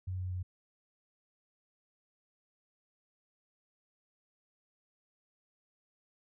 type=tone with pitch steps; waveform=sine; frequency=92.5 / 91.7 / 90.91 Hz; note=F#2 / F#2 / F#2; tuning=0 / -15 / -30 cents; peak=-34 dBFS; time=0.07-0.43 s; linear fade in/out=10 ms; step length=120 ms; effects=none